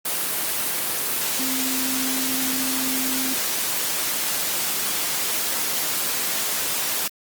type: tone in noise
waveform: sine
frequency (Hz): 261.6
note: C4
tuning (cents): 0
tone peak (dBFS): -27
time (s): 1.39-3.34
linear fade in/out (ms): 5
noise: white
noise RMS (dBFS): -24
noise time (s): 0.05-7.08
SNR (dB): -6
effects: high-pass 150 Hz 12 dB/octave + Opus 24 kbps